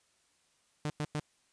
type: tone bursts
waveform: sawtooth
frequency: 150 Hz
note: D3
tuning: 37 cents sharp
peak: -28 dBFS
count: 3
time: 0.85-1.197 s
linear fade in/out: 0 ms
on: 49 ms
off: 100 ms
effects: white hiss -71 dBFS RMS until 1.52 s + resampled to 22050 Hz